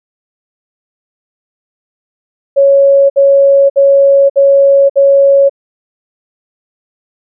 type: tone bursts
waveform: sine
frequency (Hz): 554.4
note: C#5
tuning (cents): 0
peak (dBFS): -3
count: 5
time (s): 2.56-5.496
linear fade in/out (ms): 20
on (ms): 540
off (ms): 59
effects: none